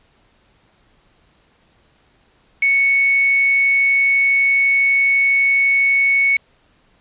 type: tone with quantisation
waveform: sine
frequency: 2217 Hz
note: C#7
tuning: in tune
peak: -12 dBFS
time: 2.62-6.37 s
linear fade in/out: 5 ms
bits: 4
effects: pink hiss -57 dBFS RMS until 7 s + resampled to 8000 Hz